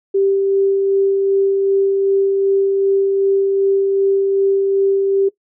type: tone with tremolo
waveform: sine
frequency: 392 Hz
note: G4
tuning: in tune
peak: -11 dBFS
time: 0.14-5.29 s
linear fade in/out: 10 ms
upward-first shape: sine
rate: 2.6 Hz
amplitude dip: 25%
effects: noise-tail reverb RT60 0.1 s tail -19 dB re dry